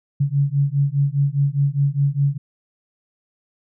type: beating tone pair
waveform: sine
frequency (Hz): 138.59 / 143.49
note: C#3 / D3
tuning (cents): 0 / -40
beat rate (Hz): 4.9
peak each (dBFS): -19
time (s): 0.2-2.38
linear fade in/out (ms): 10
effects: none